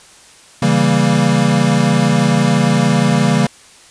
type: chord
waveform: square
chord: C# diminished seventh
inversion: none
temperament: equal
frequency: 138.59 / 164.81 / 196 / 233.1 Hz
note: C#3 / E3 / G3 / Bb3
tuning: 0 / 0 / 0 / 0 cents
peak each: -17 dBFS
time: 0.62-3.47 s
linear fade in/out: 5 ms
effects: white hiss -43 dBFS RMS until 3.9 s + resampled to 22050 Hz